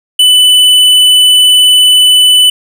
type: tone with hard clipping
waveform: triangle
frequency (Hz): 2993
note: F#7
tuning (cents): +19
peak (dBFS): -4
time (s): 0.19-2.5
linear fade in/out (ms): 5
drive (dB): 12
effects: none